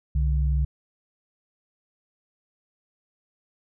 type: tone pair together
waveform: sine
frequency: 65.41 / 146.84 Hz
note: C2 / D3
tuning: 0 / 0 cents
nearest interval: octave + major second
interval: 1400 cents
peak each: -20 / -28 dBFS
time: 0.15-0.65 s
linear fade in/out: 5 ms
effects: none

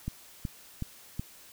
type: click train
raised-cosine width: 5 ms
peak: -20 dBFS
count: 4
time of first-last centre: 0.08-1.195 s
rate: 2.69 Hz
effects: white hiss -53 dBFS RMS until 1.52 s

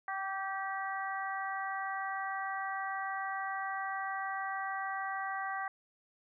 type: harmonic tone with a mistuned harmonic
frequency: 386.7 Hz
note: G4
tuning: 24 cents flat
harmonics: 2 / 3 / 4 / 5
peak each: -38 / -40 / -41 / -42 dBFS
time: 0.08-5.68 s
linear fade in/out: 2 ms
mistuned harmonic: 4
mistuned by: +22 cents
effects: none

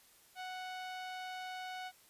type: tone with low-pass filter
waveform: sawtooth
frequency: 740 Hz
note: F#5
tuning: in tune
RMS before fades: -44 dBFS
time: 0.35-1.92 s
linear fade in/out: 50 ms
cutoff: 4100 Hz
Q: 1.1
effects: white hiss -64 dBFS RMS until 2.09 s + resampled to 32000 Hz

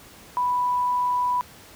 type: tone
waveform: sine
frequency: 987.8 Hz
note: B5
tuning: in tune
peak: -20 dBFS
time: 0.37-1.41 s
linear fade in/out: 0 ms
effects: pink hiss -47 dBFS RMS until 1.75 s + high-pass 60 Hz 12 dB/octave

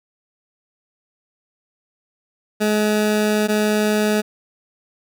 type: tone pair in turn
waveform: 20% pulse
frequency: 211.9 / 211.9 Hz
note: G#3 / G#3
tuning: +35 / +35 cents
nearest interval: unison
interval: 0 cents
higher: neither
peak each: -11 dBFS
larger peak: neither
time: 2.6-3.48 / 3.48-4.22 s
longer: first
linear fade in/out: 20 ms
effects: none

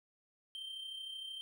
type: tone with amplitude modulation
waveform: triangle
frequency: 3136 Hz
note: G7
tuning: in tune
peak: -39 dBFS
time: 0.55-1.41 s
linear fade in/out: 0 ms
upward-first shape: sine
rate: 33.1 Hz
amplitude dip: 45%
effects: none

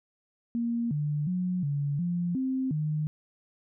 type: tone with pitch steps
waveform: sine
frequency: 234.5 / 148.1 / 181.5 / 143.1 / 174.4 / 261.9 / 152.5 Hz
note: A#3 / D3 / F#3 / D3 / F3 / C4 / D#3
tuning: +11 / +15 / -33 / -45 / -2 / +2 / -34 cents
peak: -26 dBFS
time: 0.55-3.07 s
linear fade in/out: 0 ms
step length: 360 ms
effects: none

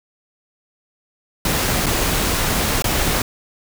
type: noise with dropouts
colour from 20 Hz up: pink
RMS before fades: -19 dBFS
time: 1.45-3.22 s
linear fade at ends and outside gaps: 2 ms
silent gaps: 1.86-1.865 / 2.822-2.842 s
effects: none

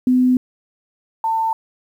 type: tone pair in turn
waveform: sine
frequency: 252.8 / 895.9 Hz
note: B3 / A5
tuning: +41 / +31 cents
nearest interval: octave + minor seventh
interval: 2190 cents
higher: second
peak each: -11 / -16 dBFS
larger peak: first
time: 0.07-0.37 / 1.24-1.53 s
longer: first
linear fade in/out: 2 ms
effects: 8-bit

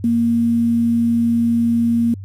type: tone with quantisation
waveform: sine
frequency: 233.1 Hz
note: A#3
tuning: in tune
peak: -13 dBFS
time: 0.04-2.14 s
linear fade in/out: 2 ms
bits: 7
effects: added 97 Hz sine -29 dBFS peak until 2.24 s + resampled to 32000 Hz

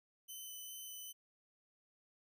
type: tone with vibrato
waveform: 5% pulse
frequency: 3029 Hz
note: F#7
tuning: 40 cents sharp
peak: -39 dBFS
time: 0.28-1.13 s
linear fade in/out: 20 ms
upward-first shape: square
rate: 2.5 Hz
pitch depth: 9 cents each way
effects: none

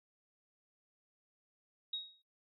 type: tone with exponential decay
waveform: sine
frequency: 3778 Hz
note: A#7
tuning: 22 cents sharp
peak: -34 dBFS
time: 1.93-2.22 s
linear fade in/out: 5 ms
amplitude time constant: 61 ms
effects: noise-tail reverb RT60 0.2 s tail -21 dB re dry

